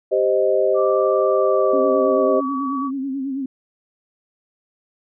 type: chord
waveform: sine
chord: C minor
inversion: second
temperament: equal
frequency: 392 / 523.3 / 622.3 Hz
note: G4 / C5 / Eb5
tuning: 0 / 0 / 0 cents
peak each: -19 dBFS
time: 0.11-2.41 s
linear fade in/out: 20 ms
type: tone with pitch glide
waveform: sine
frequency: 1171 to 1137 Hz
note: D6 to C#6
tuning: -5 to +44 cents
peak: -24 dBFS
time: 0.74-2.91 s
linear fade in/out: 50 ms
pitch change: -51 cents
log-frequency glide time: 1.35-2.28 s
type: tone with vibrato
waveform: sine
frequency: 270 Hz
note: C#4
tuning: 45 cents flat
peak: -22 dBFS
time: 1.73-3.46 s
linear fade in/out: 5 ms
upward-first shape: sine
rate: 9.2 Hz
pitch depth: 64 cents each way
effects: none